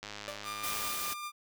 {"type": "click train", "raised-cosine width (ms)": 0.2, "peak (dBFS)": -24, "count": 89, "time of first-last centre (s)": [0.03, 0.876], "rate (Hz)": 104}
{"type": "tone with exponential decay", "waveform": "sawtooth", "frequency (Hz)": 587, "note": "D5", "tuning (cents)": -1, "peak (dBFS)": -32, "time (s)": [0.28, 0.5], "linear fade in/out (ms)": 0, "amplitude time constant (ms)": 47}
{"type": "tone with tremolo", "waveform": "sawtooth", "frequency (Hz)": 1197, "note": "D6", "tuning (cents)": 33, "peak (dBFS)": -33, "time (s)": [0.43, 1.32], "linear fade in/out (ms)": 50, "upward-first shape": "square", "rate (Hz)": 5, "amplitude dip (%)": 25}
{"type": "noise", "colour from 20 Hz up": "white", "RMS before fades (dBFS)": -37, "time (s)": [0.63, 1.14], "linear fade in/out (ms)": 10}
{"effects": []}